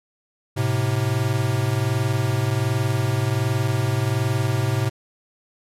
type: tone pair together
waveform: square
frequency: 107.88 / 129.2 Hz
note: A2 / C3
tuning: -34 / -21 cents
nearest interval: minor third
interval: 313 cents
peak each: -23 dBFS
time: 0.56-4.9 s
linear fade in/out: 20 ms
effects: resampled to 32000 Hz

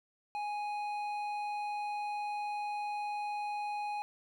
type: tone with hard clipping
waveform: sine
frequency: 830.6 Hz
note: G#5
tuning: in tune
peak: -36 dBFS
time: 0.35-4.02 s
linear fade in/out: 0 ms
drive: 8 dB
effects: none

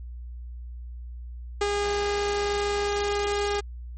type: tone with ADSR envelope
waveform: sawtooth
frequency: 408.3 Hz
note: G#4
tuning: 29 cents flat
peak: -17 dBFS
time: 1.61-3.61 s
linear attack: 5 ms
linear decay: 43 ms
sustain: -3 dB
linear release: 17 ms
effects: added 60 Hz sine -35 dBFS peak until 3.97 s + MP3 32 kbps

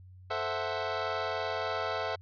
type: chord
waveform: 25% pulse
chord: F# half-diminished seventh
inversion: first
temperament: equal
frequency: 440 / 523.3 / 659.3 / 740 Hz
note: A4 / C5 / E5 / F#5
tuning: 0 / 0 / 0 / 0 cents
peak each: -34 / -34 / -31 / -34 dBFS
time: 0.3-2.16 s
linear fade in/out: 10 ms
effects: added 92 Hz sine -49 dBFS peak until 2.21 s + resampled to 11025 Hz

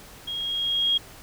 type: tone with level ramp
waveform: sine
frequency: 3271 Hz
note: G#7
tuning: 27 cents flat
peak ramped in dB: -29 to -18 dBFS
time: 0.27-0.98 s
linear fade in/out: 10 ms
effects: pink hiss -46 dBFS RMS until 1.22 s

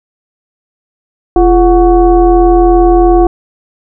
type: tone with frequency modulation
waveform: sine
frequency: 345.6 Hz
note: F4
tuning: 18 cents flat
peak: -3 dBFS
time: 1.36-3.27 s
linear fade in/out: 2 ms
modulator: 387 Hz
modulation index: 0.95
effects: none

